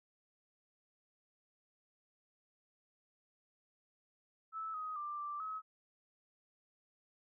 sine tone with pitch steps, 1309 / 1256 / 1184 / 1176 / 1281 Hz, E6 / D#6 / D6 / D6 / E6, -13 / +16 / +14 / +2 / -50 cents, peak -39 dBFS, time 4.52-5.62 s, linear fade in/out 50 ms, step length 220 ms, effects none

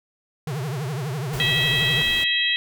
square tone with vibrato, 139.9 Hz, C#3, 16 cents sharp, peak -26 dBFS, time 0.47-2.02 s, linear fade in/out 2 ms, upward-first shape triangle, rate 12 Hz, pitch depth 290 cents each way
pink noise, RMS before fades -34 dBFS, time 1.33-2.24 s, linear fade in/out 2 ms
harmonic tone, 648 Hz, E5, 30 cents flat, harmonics 3 / 4 / 5 / 6, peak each -24 / -26 / -22 / -27 dBFS, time 1.4-2.56 s, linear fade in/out 0 ms
effects none

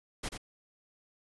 pink noise with echo, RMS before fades -36 dBFS, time 0.23-0.29 s, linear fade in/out 10 ms, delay 88 ms, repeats 1, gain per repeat -6 dB, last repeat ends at 0.378 s, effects resampled to 24000 Hz

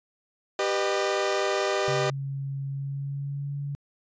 sawtooth chord, G augmented, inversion none, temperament equal with one note detuned, 392 / 493.9 / 609.4 Hz, G4 / B4 / D#5, 0 / 0 / -36 cents, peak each -23 / -27 / -24 dBFS, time 0.59-2.1 s, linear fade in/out 2 ms
sine tone with pitch glide, 137.6 to 141.96 Hz, C#3 to C#3, -12 to +42 cents, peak -29 dBFS, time 1.88-3.75 s, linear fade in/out 0 ms, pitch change +54 cents, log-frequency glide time 2.67-3.56 s
effects resampled to 16000 Hz

